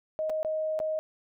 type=tone with dropouts; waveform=sine; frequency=626 Hz; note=D#5; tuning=10 cents sharp; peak=-27 dBFS; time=0.19-0.99 s; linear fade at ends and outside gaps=0 ms; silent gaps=0.296-0.3 / 0.43-0.448 / 0.791-0.801 s; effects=none